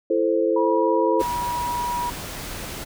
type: chord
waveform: sine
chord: A minor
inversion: second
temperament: equal with one note detuned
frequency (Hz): 334.8 / 440 / 523.3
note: E4 / A4 / C5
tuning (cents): +27 / 0 / 0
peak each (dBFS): -22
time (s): 0.1-1.22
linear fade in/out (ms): 5
type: tone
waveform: sine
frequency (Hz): 966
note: B5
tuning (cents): -39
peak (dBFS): -23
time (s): 0.56-2.1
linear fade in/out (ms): 5
type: noise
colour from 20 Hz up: pink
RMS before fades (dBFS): -33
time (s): 1.19-2.85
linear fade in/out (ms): 20
effects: none